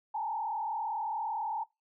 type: tone with frequency modulation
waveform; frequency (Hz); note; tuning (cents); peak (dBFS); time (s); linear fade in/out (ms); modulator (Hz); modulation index
sine; 875; A5; -10; -31; 0.14-1.64; 10; 37.7; 1.5
effects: noise-tail reverb RT60 0.2 s tail -21 dB re dry